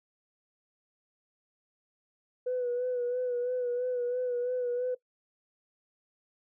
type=tone with vibrato; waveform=sine; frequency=493.9 Hz; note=B4; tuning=in tune; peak=-27 dBFS; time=2.46-4.95 s; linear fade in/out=10 ms; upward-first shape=sine; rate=3 Hz; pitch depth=37 cents each way; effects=noise-tail reverb RT60 0.1 s tail -20 dB re dry + tanh soft clip ceiling -24 dBFS

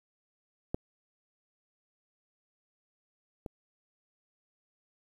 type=clicks; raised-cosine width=2 ms; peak=-17 / -25 dBFS; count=2; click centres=0.745 / 3.462 s; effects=9-bit

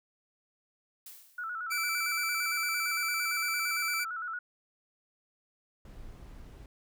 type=noise with exponential decay; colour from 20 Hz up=blue; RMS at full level=-45 dBFS; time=1.06-1.66 s; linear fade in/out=5 ms; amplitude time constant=130 ms
type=tone with vibrato; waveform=sine; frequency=1389 Hz; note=F6; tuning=10 cents flat; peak=-34 dBFS; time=1.38-4.39 s; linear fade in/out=5 ms; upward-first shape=square; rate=8.8 Hz; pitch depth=82 cents each way
type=tone; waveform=sawtooth; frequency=2323 Hz; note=D7; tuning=20 cents flat; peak=-27 dBFS; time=1.7-4.05 s; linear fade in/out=20 ms
type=noise; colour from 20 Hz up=brown; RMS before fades=-47 dBFS; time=5.85-6.66 s; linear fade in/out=2 ms
effects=none

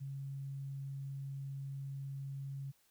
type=tone; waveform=sine; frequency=137.4 Hz; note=C#3; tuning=15 cents flat; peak=-40 dBFS; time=0-2.72 s; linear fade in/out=20 ms; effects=white hiss -72 dBFS RMS until 2.9 s

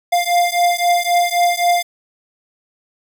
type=beating tone pair; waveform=square; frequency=698.5 / 702.3 Hz; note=F5 / F5; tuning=0 / +10 cents; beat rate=3.8 Hz; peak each=-17 dBFS; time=0.12-1.83 s; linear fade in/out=10 ms; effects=none

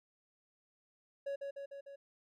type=tone with echo; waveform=triangle; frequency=558 Hz; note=C#5; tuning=11 cents sharp; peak=-34 dBFS; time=1.26-1.36 s; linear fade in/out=10 ms; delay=150 ms; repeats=4; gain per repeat=-3 dB; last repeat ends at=1.96 s; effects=none

